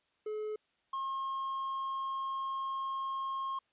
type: tone pair in turn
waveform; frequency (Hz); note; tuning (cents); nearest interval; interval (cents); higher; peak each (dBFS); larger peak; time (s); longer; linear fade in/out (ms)
triangle; 427.6 / 1074.9; A4 / C6; -49 / +46; octave + major third; 1595; second; -33 / -32; second; 0.26-0.56 / 0.93-3.59; second; 5
effects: white hiss -75 dBFS RMS until 3.72 s + resampled to 8000 Hz